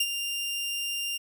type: tone with ADSR envelope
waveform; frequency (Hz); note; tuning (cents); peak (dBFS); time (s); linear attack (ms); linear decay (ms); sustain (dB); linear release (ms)
sawtooth; 2794; F7; 0; -18; 0-1.18; 6; 47; -8; 16
effects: none